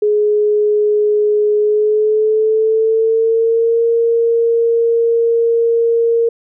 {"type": "tone with pitch glide", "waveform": "sine", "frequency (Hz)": [419.7, 463], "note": ["G#4", "A#4"], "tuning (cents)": [18, -12], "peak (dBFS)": -10, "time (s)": [0.02, 6.29], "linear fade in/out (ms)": 5, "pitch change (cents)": 170, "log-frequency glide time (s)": [1.58, 3.83], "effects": []}